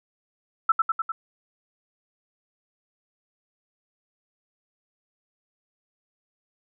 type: tone with echo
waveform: sine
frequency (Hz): 1323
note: E6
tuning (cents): +6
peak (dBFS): -14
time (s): 0.69-0.72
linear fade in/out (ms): 5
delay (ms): 100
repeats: 4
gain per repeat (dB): -3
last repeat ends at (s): 1.12
effects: none